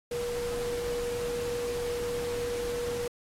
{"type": "tone in noise", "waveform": "sine", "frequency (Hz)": 480, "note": "B4", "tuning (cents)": -49, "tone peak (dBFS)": -30, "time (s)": [0.11, 3.08], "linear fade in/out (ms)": 5, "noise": "pink", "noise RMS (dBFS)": -40, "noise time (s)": [0.11, 3.08], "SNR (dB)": 7, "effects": ["low-pass 12000 Hz 12 dB/octave", "AAC 48 kbps"]}